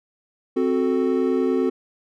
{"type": "chord", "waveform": "triangle", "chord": "F# diminished", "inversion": "second", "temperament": "equal", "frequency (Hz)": [261.6, 370, 440], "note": ["C4", "F#4", "A4"], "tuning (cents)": [0, 0, 0], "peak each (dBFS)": [-20, -20, -22], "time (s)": [0.56, 1.7], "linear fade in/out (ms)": 10, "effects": []}